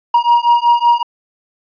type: beating tone pair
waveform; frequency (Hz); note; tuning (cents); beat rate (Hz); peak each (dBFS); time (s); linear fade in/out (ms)
triangle; 947 / 952.3; A#5 / A#5; +27 / +37; 5.3; -10; 0.14-1.03; 5
effects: resampled to 11025 Hz